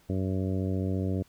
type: harmonic tone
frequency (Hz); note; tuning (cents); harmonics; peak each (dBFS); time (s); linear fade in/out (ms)
94.6; F#2; +39; 1 / 2 / 3 / 4 / 5 / 6 / 7; -29 / -32 / -34 / -38 / -40 / -42 / -46; 0.09-1.23; 10
effects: pink hiss -62 dBFS RMS until 1.28 s